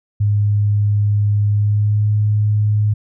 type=tone with pitch glide; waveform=sine; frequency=103.4 to 105.33 Hz; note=G#2 to G#2; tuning=-7 to +25 cents; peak=-12 dBFS; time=0.2-2.94 s; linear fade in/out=10 ms; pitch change=+32 cents; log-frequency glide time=1.49-2.08 s; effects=none